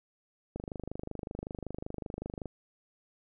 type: click train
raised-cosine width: 2 ms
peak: -24 dBFS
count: 49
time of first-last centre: 0.56-2.457 s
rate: 25.3 Hz
effects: none